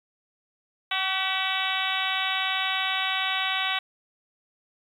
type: harmonic tone with a mistuned harmonic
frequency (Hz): 379.1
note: F#4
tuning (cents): +42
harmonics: 2 / 3 / 4 / 5 / 6 / 7 / 8 / 9 / 10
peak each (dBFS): -33 / -33 / -33 / -33 / -33 / -33 / -33 / -33 / -33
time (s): 0.91-3.79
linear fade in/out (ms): 5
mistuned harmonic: 5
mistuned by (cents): +44
effects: 9-bit